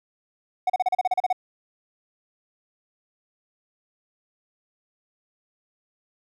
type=tone bursts; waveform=triangle; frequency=740 Hz; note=F#5; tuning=in tune; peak=-16 dBFS; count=11; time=0.67-1.328 s; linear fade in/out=5 ms; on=28 ms; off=35 ms; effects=none